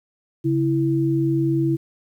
sine tone pair together, 138.6 / 329.6 Hz, C#3 / E4, 0 / 0 cents, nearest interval octave + minor third, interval 1500 cents, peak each -21 / -19 dBFS, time 0.44-1.77 s, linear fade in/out 20 ms, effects 9-bit

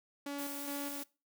sawtooth tone with tremolo, 283.8 Hz, C#4, 41 cents sharp, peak -34 dBFS, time 0.26-1.03 s, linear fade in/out 5 ms, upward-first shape square, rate 2.4 Hz, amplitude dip 40%
blue noise, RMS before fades -44 dBFS, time 0.38-1.04 s, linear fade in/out 10 ms
effects noise-tail reverb RT60 0.3 s tail -22 dB re dry

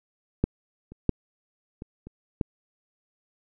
clicks, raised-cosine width 3 ms, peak -8 / -30 / -7 / -24 / -28 / -12 dBFS, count 6, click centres 0.44 / 0.92 / 1.093 / 1.821 / 2.07 / 2.412 s, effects none

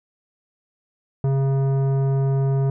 triangle tone with tanh clipping, 136 Hz, C#3, 33 cents flat, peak -19 dBFS, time 1.24-2.7 s, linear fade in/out 2 ms, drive 17 dB, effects none

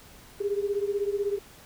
sine beating tone pair, 400 / 416 Hz, G4 / G#4, +35 / +3 cents, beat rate 16 Hz, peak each -27 / -30 dBFS, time 0.4-1.39 s, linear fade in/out 10 ms, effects pink hiss -51 dBFS RMS until 1.65 s

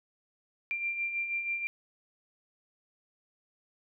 sine beating tone pair, 2368 / 2374.2 Hz, D7 / D7, +14 / +18 cents, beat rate 6.2 Hz, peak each -40 / -31 dBFS, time 0.71-1.67 s, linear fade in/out 0 ms, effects none

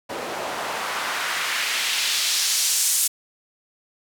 white noise with band-pass filter sweep, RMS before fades -24 dBFS, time 0.09-3.08 s, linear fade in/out 10 ms, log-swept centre 460 to 8900 Hz, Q 1.1, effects none

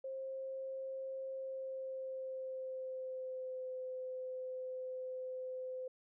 sine tone with pitch glide, 531 to 512.9 Hz, C5 to C5, +25 to -35 cents, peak -40 dBFS, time 0.04-5.88 s, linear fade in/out 5 ms, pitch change -60 cents, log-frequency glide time 1.33-3.71 s, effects none

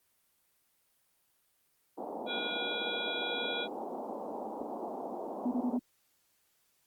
white band-pass noise, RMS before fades -40 dBFS, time 1.97-5.78 s, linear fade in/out 20 ms, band 210 to 900 Hz, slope 48 dB/octave
harmonic tone, 481.4 Hz, B4, 44 cents flat, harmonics 1 / 3 / 5 / 7 / 8, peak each -43 / -40 / -41 / -37 / -43 dBFS, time 2.26-3.68 s, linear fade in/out 50 ms
sine tone bursts, 246.8 Hz, B3, 1 cent flat, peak -28 dBFS, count 4, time 5.45-5.794 s, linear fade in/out 10 ms, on 68 ms, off 24 ms
effects white hiss -73 dBFS RMS until 6.86 s + Opus 32 kbps

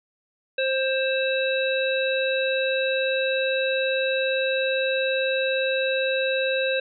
harmonic tone with a mistuned harmonic, 528 Hz, C5, 16 cents sharp, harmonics 1 / 3 / 5 / 7, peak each -23 / -29 / -28 / -31 dBFS, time 0.58-6.8 s, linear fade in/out 5 ms, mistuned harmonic 7, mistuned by +73 cents, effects none

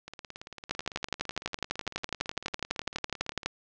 two click trains, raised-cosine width 0.2 ms, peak -11 / -24 dBFS, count 34 / 61, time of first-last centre 0.71-3.46 / 0.08-3.432 s, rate 12 / 17.9 Hz, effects low-pass 7000 Hz 12 dB/octave

